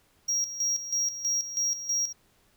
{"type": "tone with tremolo", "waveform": "triangle", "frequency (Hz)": 5640, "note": "F8", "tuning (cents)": 16, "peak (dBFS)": -23, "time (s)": [0.28, 2.13], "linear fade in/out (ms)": 10, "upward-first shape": "square", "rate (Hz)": 3.1, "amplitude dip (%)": 70, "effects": ["pink hiss -65 dBFS RMS until 2.56 s"]}